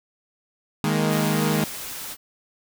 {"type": "chord", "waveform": "sawtooth", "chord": "D# suspended fourth", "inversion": "none", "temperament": "equal with one note detuned", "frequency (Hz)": [156.19, 207.7, 233.1], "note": ["D#3", "G#3", "A#3"], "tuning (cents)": [7, 0, 0], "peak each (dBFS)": [-19, -20, -23], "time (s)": [0.84, 1.64], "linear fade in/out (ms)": 0}
{"type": "noise", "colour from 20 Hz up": "white", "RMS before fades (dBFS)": -34, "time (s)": [1.08, 2.17], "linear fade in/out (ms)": 50}
{"effects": []}